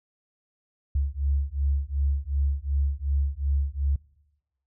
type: beating tone pair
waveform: sine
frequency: 68.7 / 71.4 Hz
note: C#2 / D2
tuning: -15 / -48 cents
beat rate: 2.7 Hz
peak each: -26 dBFS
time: 0.95-3.96 s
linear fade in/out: 5 ms
effects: noise-tail reverb RT60 1.0 s tail -23 dB re dry